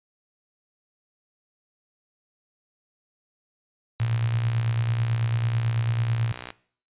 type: tone with tremolo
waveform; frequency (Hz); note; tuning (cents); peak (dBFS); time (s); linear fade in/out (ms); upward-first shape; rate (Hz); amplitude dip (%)
sine; 114.6; A#2; -29; -20; 4-6.32; 5; sine; 9.1; 45
type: click train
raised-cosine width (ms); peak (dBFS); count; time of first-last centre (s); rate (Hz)
0.3; -19; 156; 4-6.504; 61.9
effects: noise-tail reverb RT60 0.5 s tail -19 dB re dry + resampled to 8000 Hz